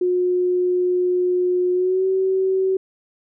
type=tone with pitch glide; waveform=sine; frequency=360.8 to 379.6 Hz; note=F#4 to F#4; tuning=-44 to +44 cents; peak=-16 dBFS; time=0.01-2.77 s; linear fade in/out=5 ms; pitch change=+88 cents; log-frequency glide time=1.73-2.06 s; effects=none